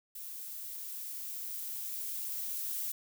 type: noise with level ramp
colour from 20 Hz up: violet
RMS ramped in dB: -44 to -36 dBFS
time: 0.15-2.92 s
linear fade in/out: 5 ms
effects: none